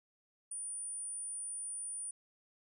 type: tone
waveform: sine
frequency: 9397 Hz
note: D9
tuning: in tune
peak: -39 dBFS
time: 0.51-2.11 s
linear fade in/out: 5 ms
effects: none